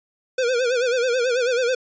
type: tone with vibrato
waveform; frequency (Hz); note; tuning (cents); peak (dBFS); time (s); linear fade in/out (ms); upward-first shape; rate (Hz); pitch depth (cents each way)
square; 493.9; B4; 0; -19; 0.38-1.75; 5; sine; 9.2; 100
effects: resampled to 16000 Hz